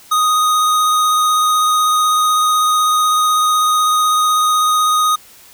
square tone with vibrato, 1244.5 Hz, D#6, in tune, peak -12 dBFS, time 0.11-5.16 s, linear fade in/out 10 ms, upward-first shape sine, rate 16 Hz, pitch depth 10 cents each way, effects white hiss -43 dBFS RMS until 5.53 s

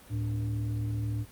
sine tone with frequency modulation, 110 Hz, A2, in tune, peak -28 dBFS, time 0.09-1.26 s, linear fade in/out 50 ms, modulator 182 Hz, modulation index 0.57, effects pink hiss -53 dBFS RMS until 1.31 s + Opus 32 kbps

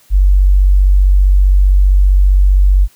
sine tone, 47.64 Hz, G1, 49 cents flat, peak -5 dBFS, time 0.1-2.88 s, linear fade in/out 50 ms, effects white hiss -49 dBFS RMS until 2.95 s

